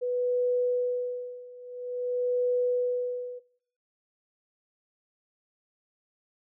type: tone with tremolo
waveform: sine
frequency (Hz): 493.9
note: B4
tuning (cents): 0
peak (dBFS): -22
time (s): 0.01-3.4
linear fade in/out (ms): 20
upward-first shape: sine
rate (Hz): 0.49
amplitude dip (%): 90
effects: noise-tail reverb RT60 0.6 s tail -21 dB re dry